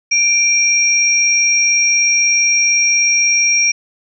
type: tone pair together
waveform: sine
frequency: 2369 / 5634 Hz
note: D7 / F8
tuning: +14 / +14 cents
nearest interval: octave + minor third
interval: 1500 cents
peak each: -13 dBFS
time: 0.11-3.72 s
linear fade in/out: 10 ms
effects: none